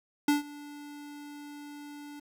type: tone with ADSR envelope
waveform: square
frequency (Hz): 291.5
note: D4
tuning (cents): -13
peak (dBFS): -21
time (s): 0.28-2.2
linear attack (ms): 4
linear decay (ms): 140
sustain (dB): -22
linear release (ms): 9
effects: 10-bit